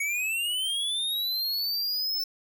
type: linear sweep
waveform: square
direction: up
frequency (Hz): 2217 to 5320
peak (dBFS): -27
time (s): 0-2.24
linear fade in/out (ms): 5
effects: none